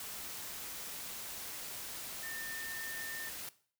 sine tone in noise, 1807 Hz, A6, 46 cents sharp, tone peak -43 dBFS, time 2.23-3.29 s, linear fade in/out 2 ms, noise white, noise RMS -44 dBFS, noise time 0-3.49 s, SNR -2 dB, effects noise-tail reverb RT60 0.5 s tail -18 dB re dry

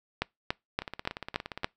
two click trains, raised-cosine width 0.3 ms, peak -20 / -11 dBFS, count 15 / 6, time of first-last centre 0.82-1.634 / 0.22-1.645 s, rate 17.2 / 3.51 Hz, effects noise-tail reverb RT60 0.2 s tail -25 dB re dry

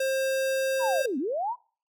square tone, 532 Hz, C5, 29 cents sharp, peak -25 dBFS, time 0-1.06 s, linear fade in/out 5 ms
sine linear two-way sweep, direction down then up, 1021 to 241.4 to 1021 Hz, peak -26 dBFS, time 0.79-1.56 s, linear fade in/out 50 ms, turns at 1.18 s
effects noise-tail reverb RT60 0.4 s tail -24 dB re dry

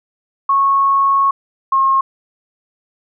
sine tone pair in turn, 1100 / 1076.7 Hz, C#6 / C6, -14 / +49 cents, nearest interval unison, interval 37 cents, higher first, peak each -10 dBFS, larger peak neither, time 0.49-1.31 / 1.72-2.01 s, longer first, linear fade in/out 5 ms, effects none

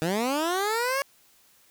15% pulse linear sweep, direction up, 153.2 to 562 Hz, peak -18 dBFS, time 0.02-1.02 s, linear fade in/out 0 ms, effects white hiss -60 dBFS RMS until 1.7 s

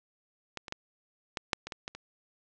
clicks, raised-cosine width 0.2 ms, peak -19 / -24 / -17 / -15 / -8 / -21 / -20 / -19 / -25 dBFS, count 9, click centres 0.573 / 0.682 / 0.724 / 1.372 / 1.532 / 1.67 / 1.722 / 1.879 / 1.95 s, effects low-pass 7000 Hz 12 dB/octave

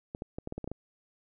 clicks, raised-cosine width 2 ms, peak -23 dBFS, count 9, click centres 0.149 / 0.221 / 0.385 / 0.474 / 0.524 / 0.58 / 0.643 / 0.676 / 0.716 s, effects none

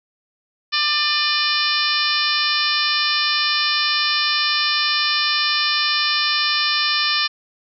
harmonic tone with a mistuned harmonic, 594 Hz, D5, 20 cents sharp, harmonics 2 / 3 / 4 / 5 / 6 / 7 / 8 / 9, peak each -25 / -25 / -25 / -25 / -25 / -25 / -25 / -25 dBFS, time 0.72-7.28 s, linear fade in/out 20 ms, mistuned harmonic 4, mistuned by +36 cents, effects none

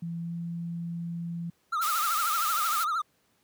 sine tone with pitch glide, 168.3 to 169.67 Hz, E3 to F3, +36 to -50 cents, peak -31 dBFS, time 0.02-1.5 s, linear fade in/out 5 ms, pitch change +14 cents, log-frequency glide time 0.21-0.32 s
triangle tone with vibrato, 1289 Hz, E6, 39 cents flat, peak -24 dBFS, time 1.72-3.02 s, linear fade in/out 10 ms, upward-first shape triangle, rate 13 Hz, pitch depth 150 cents each way
white high-pass noise, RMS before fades -33 dBFS, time 1.81-2.85 s, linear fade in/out 20 ms, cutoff 1000 Hz, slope 12 dB/octave
effects pink hiss -69 dBFS RMS until 3.43 s + high-pass 100 Hz 12 dB/octave

